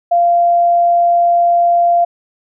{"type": "tone", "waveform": "sine", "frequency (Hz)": 692, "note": "F5", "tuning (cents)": -16, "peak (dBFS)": -8, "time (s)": [0.11, 2.05], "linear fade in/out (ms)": 10, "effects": []}